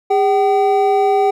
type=tone pair together; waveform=triangle; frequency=406.1 / 766.6 Hz; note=G#4 / G5; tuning=-39 / -39 cents; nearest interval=major seventh; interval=1100 cents; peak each=-12 dBFS; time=0.1-1.31 s; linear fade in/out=10 ms; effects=none